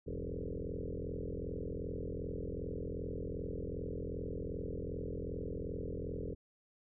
sine tone with frequency modulation, 181.3 Hz, F#3, 35 cents flat, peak -37 dBFS, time 0.06-6.35 s, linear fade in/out 20 ms, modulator 42.6 Hz, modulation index 7.3, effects none

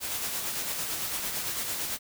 white noise with tremolo, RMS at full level -31 dBFS, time 0-1.99 s, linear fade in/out 50 ms, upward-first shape sine, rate 8.9 Hz, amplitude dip 35%, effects none

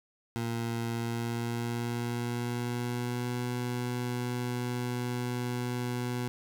20% pulse tone with pitch glide, 116.54 to 122.83 Hz, A#2 to B2, 0 to -9 cents, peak -26 dBFS, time 0.36-6.28 s, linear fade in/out 0 ms, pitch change +91 cents, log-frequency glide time 0.91-3.41 s, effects none

